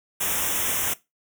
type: band-stop noise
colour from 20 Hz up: white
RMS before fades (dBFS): -25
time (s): 0.2-0.94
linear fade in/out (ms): 10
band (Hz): 3600 to 5500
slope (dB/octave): 96
effects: noise-tail reverb RT60 0.2 s tail -18 dB re dry